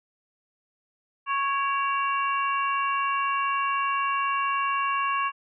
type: harmonic tone with a mistuned harmonic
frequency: 553 Hz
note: C#5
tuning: 4 cents flat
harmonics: 2 / 3 / 4 / 5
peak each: -24 / -33 / -37 / -32 dBFS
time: 1.26-5.32 s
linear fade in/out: 50 ms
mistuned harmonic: 4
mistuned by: +61 cents
effects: none